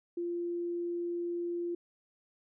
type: tone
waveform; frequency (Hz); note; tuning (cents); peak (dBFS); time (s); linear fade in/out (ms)
sine; 346; F4; -16; -32; 0.17-1.75; 5
effects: none